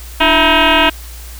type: tone with frequency modulation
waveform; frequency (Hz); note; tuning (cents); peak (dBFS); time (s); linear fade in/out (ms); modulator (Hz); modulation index
sine; 933; A#5; +1; -7; 0.2-0.9; 10; 318; 7
effects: added 59 Hz sine -29 dBFS peak until 1.39 s + white hiss -36 dBFS RMS until 1.39 s